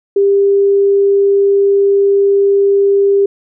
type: tone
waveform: sine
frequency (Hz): 398.1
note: G4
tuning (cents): +27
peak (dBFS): -7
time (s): 0.16-3.26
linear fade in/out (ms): 5
effects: none